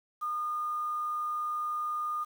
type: tone with quantisation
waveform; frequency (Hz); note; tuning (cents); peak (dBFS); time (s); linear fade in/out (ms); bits
sine; 1219; D#6; -36; -30; 0.21-2.25; 20; 9
effects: none